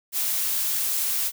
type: noise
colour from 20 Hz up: blue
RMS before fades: -25 dBFS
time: 0.12-1.32 s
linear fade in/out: 50 ms
effects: none